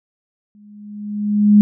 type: tone with exponential growth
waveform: sine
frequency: 207.7 Hz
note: G#3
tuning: in tune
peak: -4 dBFS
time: 0.55-1.61 s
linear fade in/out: 0 ms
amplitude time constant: 230 ms
effects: none